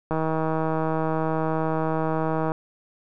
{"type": "click train", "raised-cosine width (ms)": 1, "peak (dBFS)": -12, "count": 384, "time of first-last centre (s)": [0.11, 2.519], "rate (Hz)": 159, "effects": []}